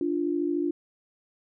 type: tone pair together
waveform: sine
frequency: 293.7 / 347.3 Hz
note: D4 / F4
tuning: 0 / -10 cents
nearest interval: minor third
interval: 290 cents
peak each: -27 dBFS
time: 0.01-0.71 s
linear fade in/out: 2 ms
effects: none